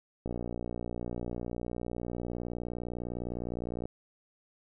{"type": "click train", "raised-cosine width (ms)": 2, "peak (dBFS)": -23, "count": 216, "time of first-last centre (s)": [0.26, 3.855], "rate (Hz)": 59.8, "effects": []}